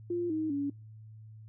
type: tone with pitch steps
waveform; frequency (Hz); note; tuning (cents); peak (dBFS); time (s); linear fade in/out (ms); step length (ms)
sine; 348.4 / 314 / 283; F4 / D#4 / C#4; -4 / +16 / +36; -29; 0.1-0.7; 5; 200
effects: noise-tail reverb RT60 0.3 s tail -24 dB re dry + added 109 Hz sine -47 dBFS peak until 1.48 s